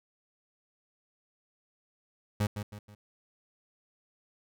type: tone with echo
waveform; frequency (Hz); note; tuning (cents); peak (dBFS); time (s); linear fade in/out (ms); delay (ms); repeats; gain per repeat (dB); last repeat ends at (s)
30% pulse; 103.83; G#2; 0; -23; 2.4-2.47; 5; 160; 3; -8; 2.95
effects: none